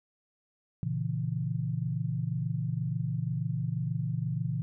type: chord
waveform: sine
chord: A# diminished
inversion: none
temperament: equal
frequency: 116.54 / 138.59 / 164.81 Hz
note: A#2 / C#3 / E3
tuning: 0 / 0 / 0 cents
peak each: -33 dBFS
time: 0.83-4.62 s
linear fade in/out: 0 ms
effects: none